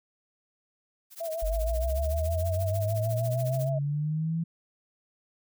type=noise with tremolo; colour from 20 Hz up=blue; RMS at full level=-40 dBFS; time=1.1-3.7 s; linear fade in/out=50 ms; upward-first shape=triangle; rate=14 Hz; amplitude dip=100%
type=tone with vibrato; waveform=sine; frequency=650 Hz; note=E5; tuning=24 cents flat; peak=-30 dBFS; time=1.2-3.79 s; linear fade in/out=10 ms; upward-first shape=sine; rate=6.5 Hz; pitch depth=56 cents each way
type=linear sweep; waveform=sine; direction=up; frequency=45.3 to 167.3 Hz; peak=-26 dBFS; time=1.42-4.44 s; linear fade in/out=10 ms
effects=none